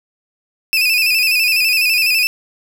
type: tone with vibrato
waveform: 30% pulse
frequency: 2557 Hz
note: D#7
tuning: 47 cents sharp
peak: -9 dBFS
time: 0.73-2.27 s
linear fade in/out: 0 ms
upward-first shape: square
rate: 12 Hz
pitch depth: 58 cents each way
effects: none